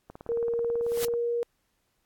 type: click train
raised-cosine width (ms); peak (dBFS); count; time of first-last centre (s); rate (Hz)
1; -28; 20; 0.1-1.138; 18.3
type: tone with pitch glide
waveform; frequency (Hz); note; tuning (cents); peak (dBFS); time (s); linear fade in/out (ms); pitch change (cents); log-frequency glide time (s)
sine; 467.5 to 473.2; A#4 to A#4; +5 to +26; -25; 0.29-1.43; 0; +21; 0.4-1.31
type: noise with exponential growth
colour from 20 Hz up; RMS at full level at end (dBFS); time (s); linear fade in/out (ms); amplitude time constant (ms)
white; -29; 0.82-1.05; 1; 49
effects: pink hiss -74 dBFS RMS until 2.05 s + AAC 64 kbps